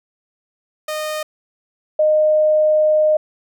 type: tone pair in turn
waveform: sawtooth / sine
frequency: 615 / 615 Hz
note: D#5 / D#5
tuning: -20 / -20 cents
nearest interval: unison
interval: 0 cents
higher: neither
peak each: -18 / -11 dBFS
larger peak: second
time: 0.88-1.23 / 1.99-3.17 s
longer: second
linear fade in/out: 5 ms
effects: none